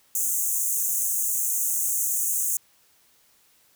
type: high-pass noise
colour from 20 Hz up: pink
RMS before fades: -25 dBFS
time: 0.15-2.57 s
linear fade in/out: 2 ms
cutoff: 6300 Hz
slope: 96 dB/octave
effects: white hiss -61 dBFS RMS until 3.75 s